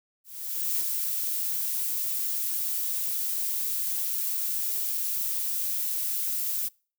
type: noise with ADSR envelope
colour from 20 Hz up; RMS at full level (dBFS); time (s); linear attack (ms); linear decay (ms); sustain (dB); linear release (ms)
violet; -26; 0.24-6.69; 570; 4; -3; 18
effects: noise-tail reverb RT60 0.4 s tail -26 dB re dry